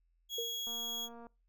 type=tone; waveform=35% pulse; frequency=3322 Hz; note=G#7; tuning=in tune; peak=-35 dBFS; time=0.29-1.09 s; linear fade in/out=50 ms
type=tone with exponential decay; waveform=sine; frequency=465.3 Hz; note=A#4; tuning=3 cents flat; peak=-34 dBFS; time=0.38-0.66 s; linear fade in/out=5 ms; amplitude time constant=60 ms
type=click train; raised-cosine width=1 ms; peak=-39 dBFS; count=141; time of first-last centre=0.67-1.268 s; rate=234 Hz
effects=noise-tail reverb RT60 0.3 s tail -25 dB re dry + added 42 Hz sine -70 dBFS peak until 1.48 s